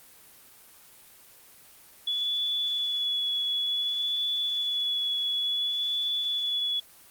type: tone with vibrato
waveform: sine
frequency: 3415 Hz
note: G#7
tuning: 48 cents sharp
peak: -25 dBFS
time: 2.07-6.8 s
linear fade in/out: 5 ms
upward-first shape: sine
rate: 0.56 Hz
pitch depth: 16 cents each way
effects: white hiss -53 dBFS RMS until 7.1 s + Opus 24 kbps